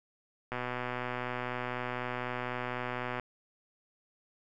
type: click train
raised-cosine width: 0.5 ms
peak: -20 dBFS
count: 333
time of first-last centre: 0.52-3.197 s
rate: 124 Hz
effects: none